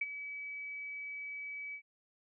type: tone with ADSR envelope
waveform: sine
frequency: 2286 Hz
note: D7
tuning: 47 cents flat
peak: -29 dBFS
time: 0.01-1.82 s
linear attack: 6 ms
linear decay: 32 ms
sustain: -11 dB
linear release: 79 ms
effects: none